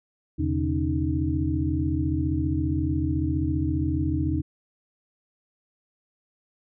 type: tone cluster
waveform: sine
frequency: 81.2 / 127.7 / 143.1 / 275.7 / 310.2 Hz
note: E2 / C3 / D3 / C#4 / D#4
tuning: -26 / -42 / -45 / -9 / -5 cents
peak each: -26 / -31 / -32 / -31 / -27 dBFS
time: 0.38-4.42 s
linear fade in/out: 20 ms
effects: none